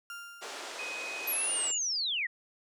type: tone with exponential decay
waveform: 35% pulse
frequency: 1396.9 Hz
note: F6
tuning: in tune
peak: -37 dBFS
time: 0.1-1.3 s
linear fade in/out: 1 ms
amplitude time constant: 260 ms
type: band-pass noise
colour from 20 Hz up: pink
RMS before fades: -42 dBFS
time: 0.41-1.72 s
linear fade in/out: 20 ms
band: 380 to 8000 Hz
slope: 24 dB/octave
type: tone with pitch glide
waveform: sine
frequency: 2512 to 2852 Hz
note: D#7 to F7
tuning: +16 to +36 cents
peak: -37 dBFS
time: 0.79-1.78 s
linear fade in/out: 2 ms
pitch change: +220 cents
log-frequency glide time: 1.31-1.53 s
type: linear sweep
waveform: sine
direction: down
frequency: 11840 to 1800 Hz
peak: -29 dBFS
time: 1.27-2.27 s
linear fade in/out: 10 ms
effects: none